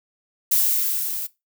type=noise with level ramp; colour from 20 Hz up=violet; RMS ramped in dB=-17 to -29 dBFS; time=0.51-1.27 s; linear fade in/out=10 ms; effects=noise-tail reverb RT60 0.2 s tail -18 dB re dry